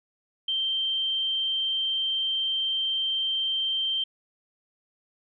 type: tone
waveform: sine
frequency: 3138 Hz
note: G7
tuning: 1 cent sharp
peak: -24 dBFS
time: 0.48-4.04 s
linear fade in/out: 5 ms
effects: none